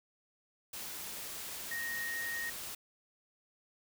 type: tone in noise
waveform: sine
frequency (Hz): 1864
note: A#6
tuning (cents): -1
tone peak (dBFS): -36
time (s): 1.71-2.5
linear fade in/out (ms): 5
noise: white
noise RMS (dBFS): -43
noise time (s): 0.73-2.75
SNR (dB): +4
effects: none